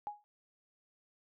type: tone with exponential decay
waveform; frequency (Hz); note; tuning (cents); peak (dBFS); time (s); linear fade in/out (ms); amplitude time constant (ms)
sine; 830.6; G#5; 0; -33; 0.07-0.24; 0; 35
effects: none